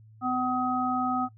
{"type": "harmonic tone", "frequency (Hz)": 252.5, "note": "B3", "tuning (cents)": 39, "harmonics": [1, 3, 5], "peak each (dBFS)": [-29, -29, -29], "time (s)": [0.21, 1.29], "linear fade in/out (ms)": 50, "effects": ["noise-tail reverb RT60 0.1 s tail -21 dB re dry", "added 109 Hz sine -50 dBFS peak until 1.37 s"]}